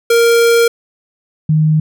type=tone pair in turn; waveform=square / sine; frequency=466.2 / 155.28 Hz; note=A#4 / D#3; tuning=0 / -3 cents; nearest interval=octave + perfect fifth; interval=1903 cents; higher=first; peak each=-8 dBFS; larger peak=neither; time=0.1-0.68 / 1.49-1.8 s; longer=first; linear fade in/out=5 ms; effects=none